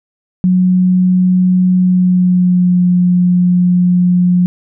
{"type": "tone with pitch glide", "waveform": "sine", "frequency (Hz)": [183, 178.82], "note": ["F#3", "F3"], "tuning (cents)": [-19, 41], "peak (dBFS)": -7, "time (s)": [0.44, 4.46], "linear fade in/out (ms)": 0, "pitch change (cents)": -40, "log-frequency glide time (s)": [1.76, 2.85], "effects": []}